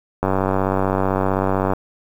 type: click train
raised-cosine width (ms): 1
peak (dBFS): -5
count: 145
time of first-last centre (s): 0.23-1.735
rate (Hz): 95.7
effects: 7-bit